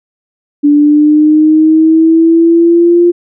sine linear sweep, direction up, 290 to 349.2 Hz, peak -3 dBFS, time 0.63-3.12 s, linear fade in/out 20 ms, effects none

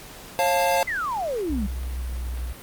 square chord, Db augmented, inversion none, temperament equal with one note detuned, 542.3 / 698.5 / 880 Hz, Db5 / F5 / A5, -38 / 0 / 0 cents, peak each -24 dBFS, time 0.39-0.83 s, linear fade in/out 0 ms
sine exponential sweep, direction down, 2102 to 185 Hz, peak -24 dBFS, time 0.87-1.67 s, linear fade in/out 10 ms
sine tone with pitch glide, 63.2 to 61.12 Hz, B1 to B1, +41 to -17 cents, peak -26 dBFS, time 1.49-2.53 s, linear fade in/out 10 ms, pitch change -58 cents, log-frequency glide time 1.8-2.28 s
clicks, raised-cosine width 0.3 ms, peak -27 dBFS, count 2, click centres 1.833 / 2.375 s
effects pink hiss -42 dBFS RMS until 2.62 s + Opus 48 kbps

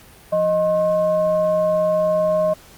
sine tone with frequency modulation, 622.3 Hz, D#5, in tune, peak -15 dBFS, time 0.32-2.54 s, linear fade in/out 10 ms, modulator 448 Hz, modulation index 0.43, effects pink hiss -46 dBFS RMS until 2.77 s + Opus 48 kbps

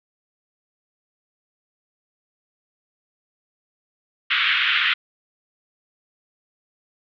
white band-pass noise, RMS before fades -20 dBFS, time 4.3-4.94 s, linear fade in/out 10 ms, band 1300 to 3400 Hz, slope 48 dB/octave, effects none

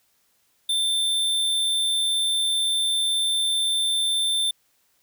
square tone, 3561 Hz, A7, 20 cents sharp, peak -21 dBFS, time 0.69-4.51 s, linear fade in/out 5 ms, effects white hiss -66 dBFS RMS until 5.02 s

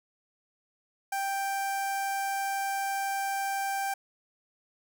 sawtooth tone with notch filter, 786 Hz, G5, 4 cents sharp, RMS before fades -31 dBFS, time 1.12-3.94 s, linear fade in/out 5 ms, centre 3600 Hz, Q 1.1, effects none

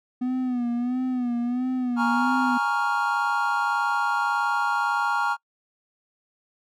triangle tone with vibrato, 247.2 Hz, B3, 2 cents sharp, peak -21 dBFS, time 0.21-2.58 s, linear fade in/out 10 ms, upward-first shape sine, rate 1.5 Hz, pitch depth 68 cents each way
triangle chord, Bb minor seventh, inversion third, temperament equal, 830.6 / 932.3 / 1108.7 / 1396.9 Hz, Ab5 / Bb5 / Db6 / F6, 0 / 0 / 0 / 0 cents, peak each -26 / -25 / -27 / -24 dBFS, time 1.96-5.37 s, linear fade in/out 50 ms
effects noise-tail reverb RT60 0.1 s tail -25 dB re dry

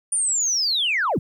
sine linear sweep, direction down, 9440 to 81.4 Hz, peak -18 dBFS, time 0.12-1.19 s, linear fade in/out 5 ms, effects tanh soft clip ceiling -14 dBFS + 10-bit

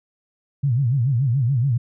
sine tone with vibrato, 127.8 Hz, C3, 40 cents flat, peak -16 dBFS, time 0.63-1.78 s, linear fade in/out 10 ms, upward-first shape sine, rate 7 Hz, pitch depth 200 cents each way, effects none

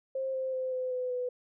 sine tone with pitch steps, 530 / 523.3 / 516.7 / 510.2 / 503.7 / 497.4 Hz, C5 / C5 / C5 / C5 / B4 / B4, +22 / 0 / -22 / -44 / +34 / +12 cents, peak -30 dBFS, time 0.15-1.29 s, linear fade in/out 5 ms, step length 190 ms, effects none

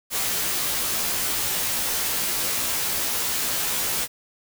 white noise with comb filter, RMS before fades -25 dBFS, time 0.1-4.08 s, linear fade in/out 50 ms, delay 15 ms, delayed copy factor -1, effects none

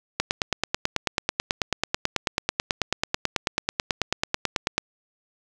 click train, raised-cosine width 0.2 ms, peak -4 dBFS, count 43, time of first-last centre 0.2-4.78 s, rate 9.17 Hz, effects none

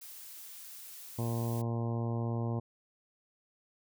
blue noise, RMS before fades -48 dBFS, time 0.01-1.62 s, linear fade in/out 10 ms
harmonic tone, 116.54 Hz, A#2, in tune, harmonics 1 / 2 / 3 / 4 / 5 / 6 / 7 / 8 / 9, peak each -32 / -38 / -42 / -44 / -46 / -48 / -49 / -50 / -51 dBFS, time 1.18-2.6 s, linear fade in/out 10 ms
effects none

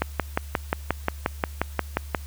click train, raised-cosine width 0.5 ms, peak -6 dBFS, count 13, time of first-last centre 0.02-2.148 s, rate 5.64 Hz, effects added 72 Hz sine -35 dBFS peak until 2.26 s + white hiss -49 dBFS RMS until 2.26 s

